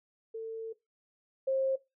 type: tone pair in turn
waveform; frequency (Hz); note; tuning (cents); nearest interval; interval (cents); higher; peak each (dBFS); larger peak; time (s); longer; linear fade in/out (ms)
sine; 448.3 / 533.1; A4 / C5; +32 / +32; minor third; 300; second; -35 / -26; second; 0.34-0.73 / 1.47-1.76; first; 10
effects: noise-tail reverb RT60 0.2 s tail -18 dB re dry